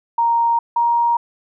sine tone pair in turn, 932.3 / 941 Hz, A#5 / A#5, 0 / +16 cents, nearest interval unison, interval 16 cents, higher second, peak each -13 dBFS, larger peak neither, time 0.18-0.59 / 0.76-1.17 s, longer neither, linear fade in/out 5 ms, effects none

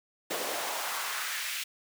pink noise with high-pass filter sweep, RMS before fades -34 dBFS, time 0.3-1.64 s, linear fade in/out 10 ms, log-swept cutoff 420 to 2500 Hz, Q 1.6, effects none

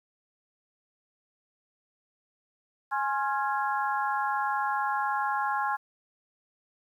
harmonic tone with a mistuned harmonic, 277.2 Hz, C#4, in tune, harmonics 3 / 4 / 5 / 6, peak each -29 / -31 / -33 / -35 dBFS, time 2.91-5.77 s, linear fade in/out 20 ms, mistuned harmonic 4, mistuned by -66 cents, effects 10-bit

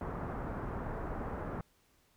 pink low-pass noise, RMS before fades -39 dBFS, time 0.01-1.61 s, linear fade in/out 2 ms, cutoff 1400 Hz, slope 24 dB/octave, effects pink hiss -70 dBFS RMS until 2.16 s

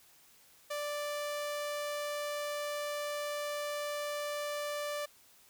sawtooth tone, 587.3 Hz, D5, in tune, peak -31 dBFS, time 0.7-5.06 s, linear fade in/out 10 ms, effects white hiss -62 dBFS RMS until 5.49 s

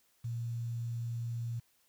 sine tone with quantisation, 117.5 Hz, A#2, 14 cents sharp, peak -34 dBFS, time 0.24-1.6 s, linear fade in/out 10 ms, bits 10, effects white hiss -71 dBFS RMS until 1.88 s

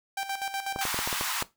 sawtooth tone with tremolo, 784 Hz, G5, in tune, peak -25 dBFS, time 0.17-0.84 s, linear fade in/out 5 ms, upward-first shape square, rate 8.1 Hz, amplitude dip 65%
clicks, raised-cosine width 1 ms, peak -18 dBFS, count 8, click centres 0.761 / 0.853 / 0.944 / 0.99 / 1.075 / 1.128 / 1.211 / 1.424 s
pink high-pass noise, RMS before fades -31 dBFS, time 0.81-1.43 s, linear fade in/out 2 ms, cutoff 820 Hz, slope 48 dB/octave
effects noise-tail reverb RT60 0.2 s tail -17 dB re dry

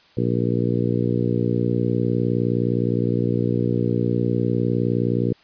harmonic tone, 59.6 Hz, A#1, 39 cents sharp, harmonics 2 / 3 / 4 / 5 / 6 / 7 / 8, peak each -23 / -25 / -26 / -27 / -28 / -28 / -29 dBFS, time 0.17-5.33 s, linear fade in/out 5 ms, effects white hiss -54 dBFS RMS until 5.43 s + resampled to 11025 Hz

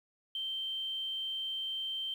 sine tone, 3129 Hz, G7, 4 cents flat, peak -34 dBFS, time 0.35-2.14 s, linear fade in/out 2 ms, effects 10-bit

